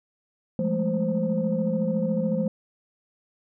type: tone cluster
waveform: sine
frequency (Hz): 171.8 / 205.9 / 219.7 / 522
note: F3 / G#3 / A3 / C5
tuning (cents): -28 / -15 / -2 / -4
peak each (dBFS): -27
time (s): 0.59-2.48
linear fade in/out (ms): 2
effects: tanh soft clip ceiling -14 dBFS